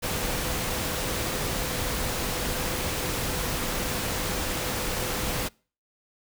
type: tone in noise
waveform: sine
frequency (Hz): 503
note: B4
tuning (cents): +32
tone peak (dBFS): -39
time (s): 0.02-5.49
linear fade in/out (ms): 20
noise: pink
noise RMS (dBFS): -29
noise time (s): 0.02-5.49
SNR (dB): -13
effects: noise-tail reverb RT60 0.4 s tail -26 dB re dry